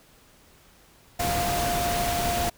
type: tone in noise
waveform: sine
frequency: 700 Hz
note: F5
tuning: 4 cents sharp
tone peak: -26 dBFS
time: 1.19-2.5 s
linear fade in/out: 10 ms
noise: pink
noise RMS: -28 dBFS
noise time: 1.19-2.5 s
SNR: -1 dB
effects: pink hiss -56 dBFS RMS until 2.57 s